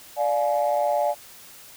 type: chord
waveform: sine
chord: D diminished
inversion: none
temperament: just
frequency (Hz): 587.3 / 704.8 / 845.8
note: D5 / F5 / Ab5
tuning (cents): 0 / +16 / +31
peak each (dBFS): -22 / -24 / -25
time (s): 0.16-1.15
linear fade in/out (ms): 50
effects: tanh soft clip ceiling -12 dBFS + white hiss -46 dBFS RMS until 1.76 s